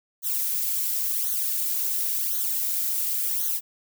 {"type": "noise with flanger", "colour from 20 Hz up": "violet", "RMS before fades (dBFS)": -26, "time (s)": [0.22, 3.61], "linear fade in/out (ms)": 50, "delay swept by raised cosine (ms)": [0.39, 3.49], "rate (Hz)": 0.93, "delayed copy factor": -1, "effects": []}